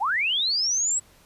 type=linear sweep; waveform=sine; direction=up; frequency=711 to 7902 Hz; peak=-21 dBFS; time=0-1 s; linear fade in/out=20 ms; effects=pink hiss -56 dBFS RMS until 1.25 s + resampled to 32000 Hz